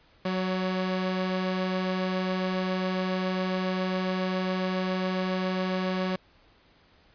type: tone pair together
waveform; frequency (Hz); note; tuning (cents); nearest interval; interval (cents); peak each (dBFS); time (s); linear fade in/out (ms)
sawtooth; 185.24 / 563; F#3 / C#5; +2 / +27; octave + perfect fifth; 1925; -23 / -30; 0.25-6.16; 5
effects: pink hiss -60 dBFS RMS until 7.14 s + resampled to 11025 Hz